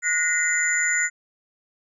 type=tone cluster; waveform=sine; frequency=1456 / 1877 / 2042 / 7050 Hz; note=F#6 / A#6 / C7 / A8; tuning=-28 / +11 / -43 / +2 cents; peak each=-25 dBFS; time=0.02-1.1 s; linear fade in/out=50 ms; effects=none